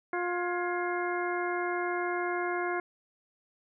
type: harmonic tone with a mistuned harmonic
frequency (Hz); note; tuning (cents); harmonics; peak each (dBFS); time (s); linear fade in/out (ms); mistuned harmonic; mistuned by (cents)
353.7; F4; +22; 1 / 2 / 3 / 4 / 5 / 6; -32 / -35 / -37 / -38 / -39 / -40; 0.13-2.8; 2; 5; -88
effects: none